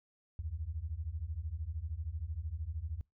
sine beating tone pair, 72.5 / 85.5 Hz, D2 / F2, -22 / -36 cents, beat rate 13 Hz, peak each -40 / -39 dBFS, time 0.39-3.01 s, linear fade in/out 0 ms, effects noise-tail reverb RT60 0.2 s tail -26 dB re dry

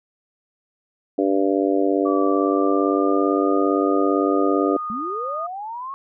harmonic tone, 97.7 Hz, G2, 5 cents flat, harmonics 3 / 4 / 5 / 6 / 7, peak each -20 / -22 / -24 / -26 / -27 dBFS, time 1.18-4.77 s, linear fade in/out 5 ms
sine tone with pitch glide, 1155 to 1230.8 Hz, D6 to D#6, -29 to -19 cents, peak -25 dBFS, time 2.05-5.47 s, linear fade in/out 10 ms, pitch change +110 cents, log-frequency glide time 2.16-3.61 s
sine linear sweep, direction up, 202.8 to 1108.7 Hz, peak -28 dBFS, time 4.9-5.94 s, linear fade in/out 0 ms
effects none

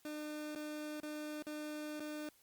30% pulse tone with dropouts, 301.8 Hz, D4, 47 cents sharp, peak -39 dBFS, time 0.05-2.29 s, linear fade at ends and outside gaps 2 ms, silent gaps 0.551-0.558 / 1.002-1.031 / 1.424-1.467 / 1.997-2.003 s, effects white hiss -69 dBFS RMS until 2.42 s + Opus 48 kbps

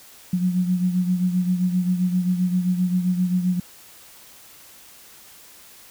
sine beating tone pair, 180 / 187.6 Hz, F#3 / F#3, -47 / +24 cents, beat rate 7.6 Hz, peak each -19 / -26 dBFS, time 0.33-3.6 s, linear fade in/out 5 ms, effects white hiss -47 dBFS RMS until 5.9 s

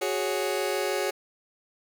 sawtooth chord, F# suspended second, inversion none, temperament just, 370 / 416.2 / 555 Hz, F#4 / G#4 / C#5, 0 / +4 / +2 cents, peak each -26 dBFS, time 0.01-1.11 s, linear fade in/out 10 ms, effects none

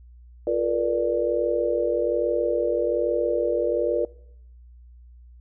sine chord, B half-diminished seventh, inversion second, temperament equal with one note detuned, 349.2 / 440 / 481.2 / 587.3 Hz, F4 / A4 / B4 / D5, 0 / 0 / -45 / 0 cents, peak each -27 / -30 / -24 / -25 dBFS, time 0.47-4.05 s, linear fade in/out 2 ms, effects noise-tail reverb RT60 0.7 s tail -22 dB re dry + added 60 Hz sine -45 dBFS peak until 5.4 s

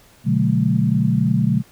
sine chord, B minor seventh, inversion none, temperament equal with one note detuned, 123.47 / 146.83 / 185 / 215.7 Hz, B2 / D3 / F#3 / A3, 0 / 0 / 0 / -34 cents, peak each -20 dBFS, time 0.24-1.63 s, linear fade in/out 50 ms, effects pink hiss -51 dBFS RMS until 1.71 s

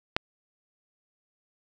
click, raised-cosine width 0.3 ms, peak -7 dBFS, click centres 0.165 s, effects none

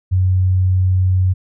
sine tone, 92.7 Hz, F#2, 4 cents sharp, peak -11 dBFS, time 0.11-1.34 s, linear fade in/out 20 ms, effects none

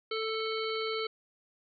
harmonic tone, 441.5 Hz, A4, 6 cents sharp, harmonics 1 / 3 / 5 / 7 / 9 / 10, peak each -33 / -38 / -40 / -41 / -43 / -43 dBFS, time 0.11-1.07 s, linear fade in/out 5 ms, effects none

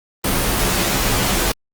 pink noise with comb filter, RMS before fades -18 dBFS, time 0.24-1.52 s, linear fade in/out 5 ms, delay 13 ms, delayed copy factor -0.75, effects Opus 24 kbps

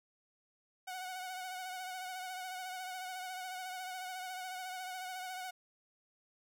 sawtooth tone with vibrato, 740 Hz, F#5, in tune, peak -37 dBFS, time 0.87-5.51 s, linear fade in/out 10 ms, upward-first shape sine, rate 14 Hz, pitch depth 35 cents each way, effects none

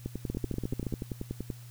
two click trains, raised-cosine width 3 ms, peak -21 / -19 dBFS, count 16 / 10, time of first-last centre 0.06-1.502 / 0.3-0.938 s, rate 10.4 / 14.1 Hz, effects added 120 Hz sine -45 dBFS peak until 1.7 s + white hiss -56 dBFS RMS until 1.7 s

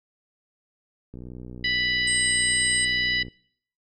click train, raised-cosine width 3 ms, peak -27 dBFS, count 133, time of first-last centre 1.14-3.283 s, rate 61.6 Hz
harmonic tone, 987.8 Hz, B5, in tune, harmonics 2 / 3 / 4 / 5, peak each -24 / -28 / -30 / -32 dBFS, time 1.64-3.23 s, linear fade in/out 5 ms
sine tone, 8372 Hz, C9, in tune, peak -25 dBFS, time 2.07-2.85 s, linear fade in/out 5 ms
effects noise-tail reverb RT60 0.6 s tail -24 dB re dry

